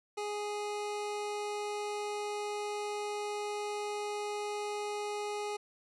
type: tone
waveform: 25% pulse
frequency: 415.3 Hz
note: G#4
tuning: in tune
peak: -31 dBFS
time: 0.17-5.57 s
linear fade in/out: 10 ms
effects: resampled to 24000 Hz